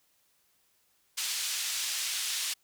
pink band-pass noise, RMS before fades -33 dBFS, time 1.17-2.54 s, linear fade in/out 10 ms, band 3300 to 9300 Hz, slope 12 dB/octave, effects white hiss -70 dBFS RMS until 2.63 s

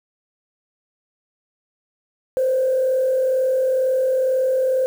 sine tone with frequency modulation, 520 Hz, C5, 11 cents flat, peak -15 dBFS, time 2.37-4.86 s, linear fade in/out 0 ms, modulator 42.1 Hz, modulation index 0.37, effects tanh soft clip ceiling -11 dBFS + 7-bit

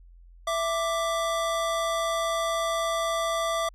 square tone pair together, 662.1 / 1175 Hz, E5 / D6, +7 / +1 cents, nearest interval minor seventh, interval 994 cents, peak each -28 / -29 dBFS, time 0.47-3.69 s, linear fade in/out 5 ms, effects added 43 Hz sine -48 dBFS peak until 3.74 s + low-pass 11000 Hz 12 dB/octave

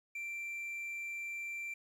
triangle tone with quantisation, 2353 Hz, D7, 3 cents sharp, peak -37 dBFS, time 0.15-1.74 s, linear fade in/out 5 ms, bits 11, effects none

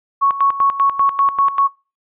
sine tone with tremolo, 1108 Hz, C#6, 1 cent flat, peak -10 dBFS, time 0.21-1.68 s, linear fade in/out 20 ms, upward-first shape square, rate 5.1 Hz, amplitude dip 75%, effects noise-tail reverb RT60 0.3 s tail -22 dB re dry + resampled to 8000 Hz

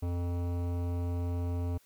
sine tone with hard clipping, 87.31 Hz, F2, in tune, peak -32 dBFS, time 0.02-1.78 s, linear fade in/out 10 ms, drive 16 dB, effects white hiss -65 dBFS RMS until 1.85 s

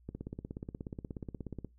click train, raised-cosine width 3 ms, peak -27 dBFS, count 27, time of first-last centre 0.09-1.647 s, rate 16.7 Hz, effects noise-tail reverb RT60 0.2 s tail -22 dB re dry + added 60 Hz sine -60 dBFS peak until 1.78 s

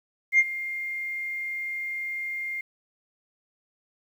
sine tone with ADSR envelope, 2114 Hz, C7, 17 cents sharp, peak -12 dBFS, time 0.32-2.61 s, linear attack 69 ms, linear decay 43 ms, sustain -17 dB, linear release 4 ms, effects tanh soft clip ceiling -11 dBFS + 9-bit

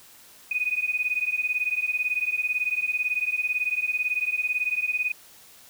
sine beating tone pair, 2480 / 2498 Hz, D#7 / D#7, -6 / +6 cents, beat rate 18 Hz, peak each -26 / -27 dBFS, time 0.51-5.12 s, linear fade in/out 5 ms, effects white hiss -51 dBFS RMS until 5.69 s

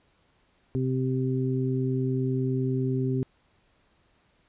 harmonic tone, 130 Hz, C3, 11 cents flat, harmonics 1 / 2 / 3, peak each -26 / -29 / -31 dBFS, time 0.75-3.23 s, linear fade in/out 0 ms, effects pink hiss -66 dBFS RMS until 4.48 s + resampled to 8000 Hz

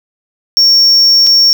triangle tone with dropouts, 5500 Hz, F8, 27 cents flat, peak -3 dBFS, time 0.57-1.53 s, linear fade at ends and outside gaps 0 ms, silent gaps 1.266-1.27 s, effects none

